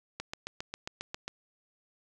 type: click train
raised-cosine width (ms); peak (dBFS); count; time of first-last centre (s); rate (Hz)
0.2; -19; 9; 0.2-1.28; 7.41
effects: 9-bit